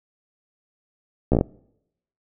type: slowing click train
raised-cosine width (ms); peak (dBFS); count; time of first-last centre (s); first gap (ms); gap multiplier
2; -5; 6; 1.32-1.411; 14; 1.13
effects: noise-tail reverb RT60 0.8 s tail -25 dB re dry